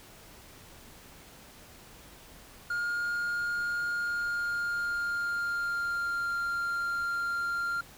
triangle tone with pitch glide, 1418 to 1392 Hz, F6 to F6, +26 to -6 cents, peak -27 dBFS, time 2.7-7.81 s, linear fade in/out 5 ms, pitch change -32 cents, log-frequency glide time 3.9-6.37 s, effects pink hiss -52 dBFS RMS until 7.97 s

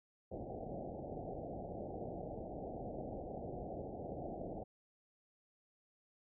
white low-pass noise, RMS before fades -45 dBFS, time 0.31-4.64 s, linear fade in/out 10 ms, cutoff 770 Hz, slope 96 dB/octave, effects none

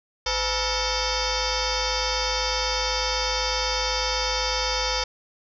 sine tone with frequency modulation, 2221 Hz, C#7, 3 cents sharp, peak -22 dBFS, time 0.26-5.04 s, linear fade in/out 5 ms, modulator 455 Hz, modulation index 7.5, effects none

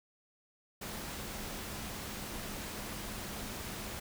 sine tone in noise, 207.7 Hz, G#3, in tune, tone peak -50 dBFS, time 0.81-4 s, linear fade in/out 10 ms, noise pink, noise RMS -42 dBFS, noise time 0.81-4 s, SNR -11 dB, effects none

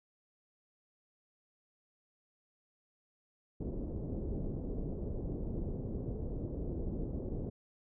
pink low-pass noise, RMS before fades -38 dBFS, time 3.6-7.5 s, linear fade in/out 10 ms, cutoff 470 Hz, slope 24 dB/octave, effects none

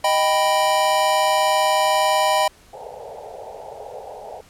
square chord, Eb augmented, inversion none, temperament equal, 622.3 / 784 / 987.8 Hz, Eb5 / G5 / B5, 0 / 0 / 0 cents, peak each -21 dBFS, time 0.04-2.48 s, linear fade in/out 5 ms
pink band-pass noise, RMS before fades -36 dBFS, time 2.73-4.41 s, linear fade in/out 5 ms, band 420 to 900 Hz, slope 96 dB/octave
effects pink hiss -51 dBFS RMS until 4.49 s + low-pass 12000 Hz 12 dB/octave

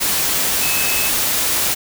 sine tone in noise, 2590 Hz, E7, 31 cents flat, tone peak -23 dBFS, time 0.61-1.1 s, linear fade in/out 20 ms, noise white, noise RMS -18 dBFS, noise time 0-1.75 s, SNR -8 dB, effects none

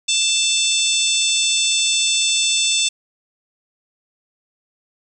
harmonic tone, 886 Hz, A5, 12 cents sharp, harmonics 3 / 4 / 5 / 6 / 7 / 8 / 9, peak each -23 / -19 / -29 / -27 / -26 / -29 / -21 dBFS, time 0.08-2.89 s, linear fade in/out 10 ms, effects 8-bit

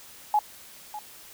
sine tone with echo, 842 Hz, G#5, 24 cents sharp, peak -18 dBFS, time 0.34-0.39 s, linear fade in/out 2 ms, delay 600 ms, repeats 1, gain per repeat -15 dB, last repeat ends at 0.99 s, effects white hiss -48 dBFS RMS until 1.33 s

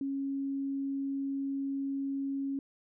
sine tone, 274.7 Hz, C#4, 16 cents flat, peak -31 dBFS, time 0.01-2.59 s, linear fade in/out 2 ms, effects none

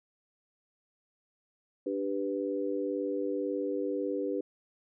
sine chord, G major, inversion second, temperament equal, 293.7 / 392 / 493.9 Hz, D4 / G4 / B4, 0 / 0 / 0 cents, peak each -34 dBFS, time 1.86-4.41 s, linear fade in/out 5 ms, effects none

